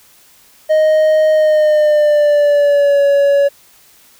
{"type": "tone with pitch glide", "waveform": "triangle", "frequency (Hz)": [622.3, 564.1], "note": ["D#5", "C#5"], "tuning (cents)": [0, 30], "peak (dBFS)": -6, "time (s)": [0.69, 3.49], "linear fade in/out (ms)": 20, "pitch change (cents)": -170, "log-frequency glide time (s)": [1.32, 3.02], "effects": ["white hiss -47 dBFS RMS until 4.19 s"]}